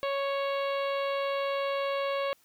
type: harmonic tone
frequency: 554.4 Hz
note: C#5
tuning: in tune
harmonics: 1 / 2 / 3 / 4 / 5 / 6 / 7 / 8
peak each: -29 / -34 / -43 / -41 / -42 / -45 / -47 / -50 dBFS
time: 0.03-2.33 s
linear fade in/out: 0 ms
effects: white hiss -65 dBFS RMS until 2.44 s